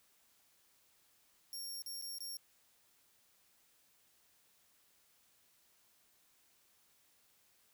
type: tone with dropouts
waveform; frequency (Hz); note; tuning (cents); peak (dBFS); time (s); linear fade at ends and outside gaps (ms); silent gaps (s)
20% pulse; 5530; F8; -18; -37; 1.53-2.37; 1; 1.821-1.861 / 2.014-2.023 / 2.184-2.205
effects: white hiss -71 dBFS RMS until 7.73 s